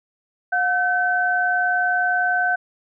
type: tone pair together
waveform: sine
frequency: 720 / 1529.6 Hz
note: F#5 / G6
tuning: -47 / -43 cents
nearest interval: octave + minor second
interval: 1304 cents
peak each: -21 / -19 dBFS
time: 0.52-2.56 s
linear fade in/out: 10 ms
effects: none